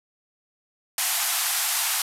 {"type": "band-pass noise", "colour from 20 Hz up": "white", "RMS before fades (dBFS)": -25, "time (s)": [0.98, 2.02], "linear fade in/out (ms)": 2, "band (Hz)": [670, 14000], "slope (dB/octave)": 96, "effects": []}